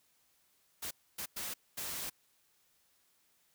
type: noise bursts at uneven times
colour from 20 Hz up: white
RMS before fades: -40 dBFS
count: 4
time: 0.82-0.91 / 1.18-1.26 / 1.36-1.54 / 1.77-2.1 s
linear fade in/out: 10 ms
effects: white hiss -72 dBFS RMS until 3.54 s

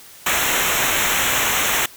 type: noise with comb filter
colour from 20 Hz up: pink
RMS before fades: -19 dBFS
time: 0.26-1.86 s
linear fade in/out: 5 ms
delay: 0.21 ms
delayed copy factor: -0.85
effects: white hiss -43 dBFS RMS until 1.96 s

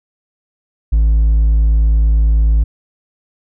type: tone with hard clipping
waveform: sine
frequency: 54.6 Hz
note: A1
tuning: 13 cents flat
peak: -9 dBFS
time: 0.92-2.64 s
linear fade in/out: 10 ms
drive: 2 dB
effects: none

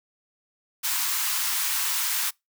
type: high-pass noise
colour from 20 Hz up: white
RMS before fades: -26 dBFS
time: 0.83-2.31 s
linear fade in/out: 20 ms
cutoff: 870 Hz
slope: 48 dB/octave
effects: noise-tail reverb RT60 0.2 s tail -26 dB re dry

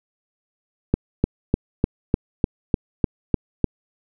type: click train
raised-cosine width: 3 ms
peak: -3 dBFS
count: 10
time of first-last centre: 0.94-3.643 s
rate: 3.33 Hz
effects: none

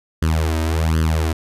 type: tone with flanger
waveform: sawtooth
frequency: 79.9 Hz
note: D#2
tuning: 47 cents sharp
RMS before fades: -18 dBFS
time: 0.22-1.33 s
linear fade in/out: 5 ms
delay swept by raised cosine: 0.63 to 3.23 ms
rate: 1.3 Hz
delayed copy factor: +0.9
effects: resampled to 32000 Hz

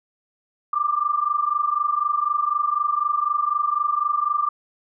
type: tone pair together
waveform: sine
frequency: 1174.7 / 1198.7 Hz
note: D6 / D6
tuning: 0 / +35 cents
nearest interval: unison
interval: 35 cents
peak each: -22 dBFS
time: 0.73-4.49 s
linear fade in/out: 5 ms
effects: none

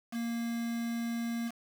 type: tone with quantisation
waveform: triangle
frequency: 233 Hz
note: A#3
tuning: 1 cent flat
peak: -30 dBFS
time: 0.11-1.52 s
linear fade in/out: 50 ms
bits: 7
effects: none

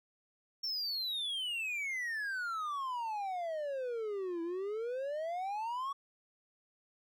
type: exponential two-way sweep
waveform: triangle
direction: down then up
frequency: 5500 to 329.6 to 1135 Hz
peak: -33 dBFS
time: 0.63-5.93 s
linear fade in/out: 10 ms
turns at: 4.42 s
effects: none

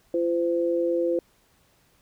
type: tone pair together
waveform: sine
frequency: 341.7 / 512.7 Hz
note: F4 / C5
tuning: -38 / -35 cents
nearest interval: perfect fifth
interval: 703 cents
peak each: -24 dBFS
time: 0.14-1.19 s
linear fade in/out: 2 ms
effects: pink hiss -63 dBFS RMS until 2.01 s

